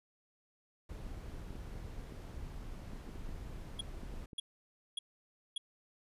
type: noise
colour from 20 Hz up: brown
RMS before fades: -45 dBFS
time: 0.89-4.26 s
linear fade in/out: 5 ms
type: clicks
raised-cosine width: 3 ms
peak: -36 dBFS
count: 12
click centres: 1.066 / 1.506 / 1.554 / 1.754 / 2.123 / 2.934 / 3.091 / 3.159 / 3.291 / 4.034 / 4.14 / 4.332 s
type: tone bursts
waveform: square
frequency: 3322 Hz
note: G#7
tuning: in tune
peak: -36 dBFS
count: 4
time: 3.79-5.58 s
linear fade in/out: 5 ms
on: 20 ms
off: 570 ms
effects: resampled to 32000 Hz